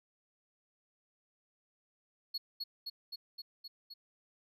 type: tone with echo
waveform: triangle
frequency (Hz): 4343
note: C#8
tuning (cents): -36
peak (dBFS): -33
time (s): 2.34-2.38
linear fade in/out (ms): 10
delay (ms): 260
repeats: 6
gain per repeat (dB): -2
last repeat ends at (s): 3.94
effects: none